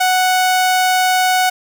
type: tone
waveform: sawtooth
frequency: 740 Hz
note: F#5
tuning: in tune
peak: -8 dBFS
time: 0-1.5 s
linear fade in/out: 10 ms
effects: none